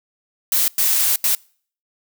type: noise bursts at uneven times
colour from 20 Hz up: blue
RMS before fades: -17 dBFS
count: 3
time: 0.52-0.68 / 0.78-1.16 / 1.24-1.35 s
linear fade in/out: 2 ms
effects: noise-tail reverb RT60 0.5 s tail -26 dB re dry